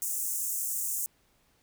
pink high-pass noise, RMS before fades -32 dBFS, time 0.02-1.06 s, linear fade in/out 0 ms, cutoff 6700 Hz, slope 48 dB/octave, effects pink hiss -68 dBFS RMS until 1.62 s

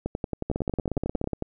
two click trains, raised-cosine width 2 ms, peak -14 / -14 dBFS, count 14 / 16, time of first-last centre 0.5-1.274 / 0.06-1.424 s, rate 16.8 / 11 Hz, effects none

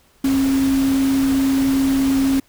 sine tone in noise, 269.8 Hz, C#4, 47 cents flat, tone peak -14 dBFS, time 0.24-2.4 s, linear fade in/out 5 ms, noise pink, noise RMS -29 dBFS, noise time 0.24-2.4 s, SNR +12 dB, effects pink hiss -56 dBFS RMS until 2.48 s

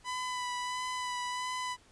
sawtooth tone with vibrato, 997 Hz, B5, 16 cents sharp, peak -30 dBFS, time 0.04-1.77 s, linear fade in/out 50 ms, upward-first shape sine, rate 1.5 Hz, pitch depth 19 cents each way, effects pink hiss -62 dBFS RMS until 1.91 s + resampled to 22050 Hz

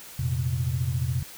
sine chord, F suspended fourth, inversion none, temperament equal with one note detuned, 87.61 / 116.54 / 130.81 Hz, F2 / Bb2 / C3, +6 / 0 / 0 cents, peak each -29 / -29 / -26 dBFS, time 0.19-1.23 s, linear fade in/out 5 ms, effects tanh soft clip ceiling -14 dBFS + white hiss -44 dBFS RMS until 1.37 s

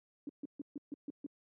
sine tone bursts, 286.7 Hz, D4, 42 cents flat, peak -38 dBFS, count 7, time 0.27-1.264 s, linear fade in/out 2 ms, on 22 ms, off 140 ms, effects high-pass 150 Hz 12 dB/octave

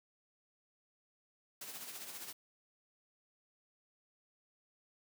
white noise with tremolo, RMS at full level -45 dBFS, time 1.61-2.33 s, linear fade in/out 5 ms, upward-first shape sine, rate 15 Hz, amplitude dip 50%, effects high-pass 150 Hz 12 dB/octave

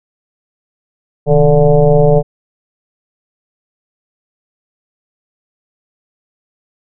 sine tone with frequency modulation, 297.8 Hz, D4, 24 cents sharp, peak -5 dBFS, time 1.26-2.23 s, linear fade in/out 50 ms, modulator 143 Hz, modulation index 2.4, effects none

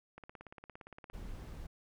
click train, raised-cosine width 0.5 ms, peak -34 dBFS, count 17, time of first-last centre 0.18-1.1 s, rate 17.4 Hz
brown noise, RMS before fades -45 dBFS, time 1.13-1.67 s, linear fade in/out 10 ms
effects none

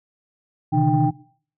sine tone cluster, 126.3 / 144.3 / 157.2 / 302.8 / 789 Hz, B2 / D3 / D#3 / D#4 / G5, +39 / -30 / +18 / -47 / +11 cents, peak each -21 dBFS, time 0.72-1.11 s, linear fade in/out 20 ms, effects noise-tail reverb RT60 0.5 s tail -20 dB re dry + tanh soft clip ceiling -6 dBFS

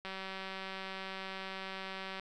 click train, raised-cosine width 0.3 ms, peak -26 dBFS, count 411, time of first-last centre 0.05-2.197 s, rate 191 Hz, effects none

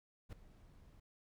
brown noise with ADSR envelope, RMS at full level -44 dBFS, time 0.29-1 s, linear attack 37 ms, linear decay 3 ms, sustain -17 dB, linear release 5 ms, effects none

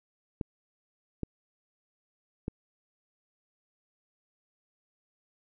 clicks, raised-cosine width 3 ms, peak -19 dBFS, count 3, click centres 0.412 / 1.233 / 2.481 s, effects none

